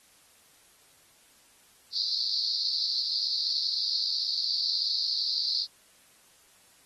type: band-pass noise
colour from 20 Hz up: white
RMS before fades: -29 dBFS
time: 1.92-5.67 s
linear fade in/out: 50 ms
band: 4100 to 4900 Hz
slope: 96 dB/octave
effects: white hiss -60 dBFS RMS until 6.85 s + AAC 32 kbps